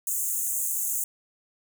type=high-pass noise; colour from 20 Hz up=pink; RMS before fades=-28 dBFS; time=0.07-1.04 s; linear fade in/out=2 ms; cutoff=6500 Hz; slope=96 dB/octave; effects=none